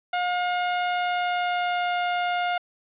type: tone with pitch glide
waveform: sawtooth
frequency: 715 to 710.1 Hz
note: F5 to F5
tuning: +41 to +29 cents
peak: -19 dBFS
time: 0.13-2.58 s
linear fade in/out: 5 ms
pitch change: -12 cents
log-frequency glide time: 0.87-1.92 s
effects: resampled to 8000 Hz + 9-bit